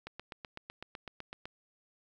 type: click train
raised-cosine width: 0.3 ms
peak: -26 dBFS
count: 12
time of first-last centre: 0.07-1.455 s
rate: 7.94 Hz
effects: 11-bit